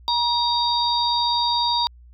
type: tone cluster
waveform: sine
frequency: 954 / 3738 / 4685 Hz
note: A#5 / A#7 / D8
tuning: +40 / +4 / -5 cents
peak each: -21 / -23 / -25 dBFS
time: 0.08-1.87 s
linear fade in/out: 0 ms
effects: added 60 Hz sine -44 dBFS peak until 2.13 s